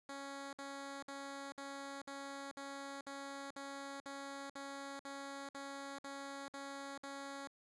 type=tone bursts; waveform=10% pulse; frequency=277.2 Hz; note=C#4; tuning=in tune; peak=-37 dBFS; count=15; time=0.09-7.474 s; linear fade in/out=2 ms; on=440 ms; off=56 ms; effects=resampled to 22050 Hz